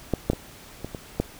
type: clicks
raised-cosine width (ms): 2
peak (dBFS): -8 / -6 / -14 / -18 / -19 / -8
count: 6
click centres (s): 0.137 / 0.3 / 0.333 / 0.846 / 0.948 / 1.2
effects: pink hiss -46 dBFS RMS until 1.39 s